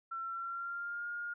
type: tone with pitch glide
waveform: sine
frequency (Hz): 1351 to 1419.8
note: E6 to F6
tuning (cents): +42 to +28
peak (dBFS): -37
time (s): 0.11-1.34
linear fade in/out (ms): 10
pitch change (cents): +86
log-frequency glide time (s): 0.3-1.07
effects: none